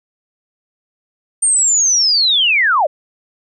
sine linear sweep, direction down, 8870 to 527 Hz, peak -10 dBFS, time 1.42-2.87 s, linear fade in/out 10 ms, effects none

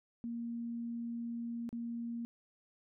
sine tone with dropouts, 234.2 Hz, A#3, 8 cents sharp, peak -37 dBFS, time 0.24-2.25 s, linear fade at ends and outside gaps 0 ms, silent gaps 1.691-1.728 s, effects none

